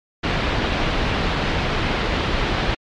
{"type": "low-pass noise", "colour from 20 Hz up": "pink", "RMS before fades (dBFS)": -21, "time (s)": [0.23, 2.75], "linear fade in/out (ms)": 10, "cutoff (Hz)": 3900, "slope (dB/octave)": 24, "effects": ["MP3 64 kbps"]}